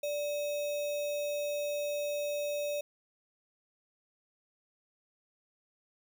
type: tone with sample-and-hold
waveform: sine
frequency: 585 Hz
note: D5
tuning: 7 cents flat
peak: -31 dBFS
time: 0.03-2.81 s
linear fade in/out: 5 ms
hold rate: 3150 Hz
effects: none